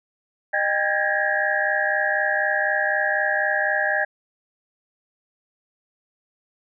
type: tone cluster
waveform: sine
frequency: 613 / 795 / 1619 / 1683 / 1880 Hz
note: D#5 / G5 / G#6 / G#6 / A#6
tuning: -26 / +24 / -45 / +23 / +14 cents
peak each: -26 / -27 / -25 / -24 / -27 dBFS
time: 0.53-4.05 s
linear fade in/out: 10 ms
effects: none

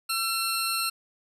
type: tone pair together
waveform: 20% pulse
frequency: 1348 / 4280 Hz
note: E6 / C8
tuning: +38 / +38 cents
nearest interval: octave + minor sixth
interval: 2000 cents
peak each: -23 / -23 dBFS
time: 0.09-0.9 s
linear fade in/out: 10 ms
effects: resampled to 32000 Hz

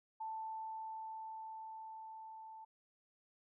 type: tone with level ramp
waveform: sine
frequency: 883 Hz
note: A5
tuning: 6 cents sharp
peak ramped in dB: -40 to -50 dBFS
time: 0.2-2.65 s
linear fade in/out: 10 ms
effects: none

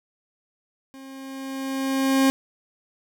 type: tone with level ramp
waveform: 40% pulse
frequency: 268.4 Hz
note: C4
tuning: 44 cents sharp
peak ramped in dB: -40 to -14 dBFS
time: 0.94-2.3 s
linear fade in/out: 0 ms
effects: none

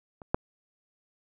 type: clicks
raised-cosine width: 1 ms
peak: -30 / -9 dBFS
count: 2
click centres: 0.218 / 0.345 s
effects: none

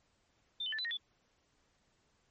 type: tone with pitch steps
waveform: sine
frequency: 3580 / 3033 / 1758 / 3999 / 1863 / 3462 Hz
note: A7 / F#7 / A6 / B7 / A#6 / A7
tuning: +29 / +42 / -2 / +21 / -2 / -29 cents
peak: -35 dBFS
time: 0.6-0.972 s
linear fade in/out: 5 ms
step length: 62 ms
effects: pink hiss -74 dBFS RMS until 2.3 s + MP3 32 kbps

